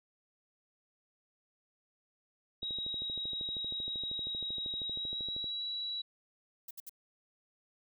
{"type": "tone with pitch glide", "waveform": "sine", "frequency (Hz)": [3817, 3911], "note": ["A#7", "B7"], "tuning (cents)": [40, -18], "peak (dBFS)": -35, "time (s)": [2.62, 6.02], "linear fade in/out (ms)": 10, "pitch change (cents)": 42, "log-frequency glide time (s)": [4.82, 5.65]}
{"type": "click train", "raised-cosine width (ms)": 2, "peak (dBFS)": -35, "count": 37, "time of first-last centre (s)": [2.63, 5.442], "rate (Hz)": 12.8}
{"type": "noise bursts", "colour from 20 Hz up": "violet", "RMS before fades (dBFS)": -45, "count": 3, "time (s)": [6.68, 6.895], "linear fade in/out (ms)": 5, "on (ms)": 29, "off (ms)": 64}
{"effects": []}